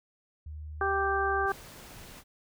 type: tone with pitch glide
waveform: sine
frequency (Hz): 76.1 to 70.59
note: D#2 to C#2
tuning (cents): -38 to +32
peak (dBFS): -38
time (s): 0.46-1.46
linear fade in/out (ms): 5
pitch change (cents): -130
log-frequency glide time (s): 0.91-1.07
type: harmonic tone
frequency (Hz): 392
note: G4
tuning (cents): 0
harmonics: 1 / 2 / 3 / 4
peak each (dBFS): -31 / -31 / -31 / -31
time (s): 0.81-1.52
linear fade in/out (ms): 2
type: noise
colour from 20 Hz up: pink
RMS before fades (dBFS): -48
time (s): 1.46-2.24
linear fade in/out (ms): 50
effects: none